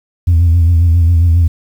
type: tone with vibrato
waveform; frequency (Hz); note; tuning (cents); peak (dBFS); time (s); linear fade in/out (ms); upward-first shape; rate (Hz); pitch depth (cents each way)
sine; 84.5; E2; +43; -4; 0.27-1.48; 10; sine; 7.4; 63
effects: tanh soft clip ceiling -4 dBFS + 7-bit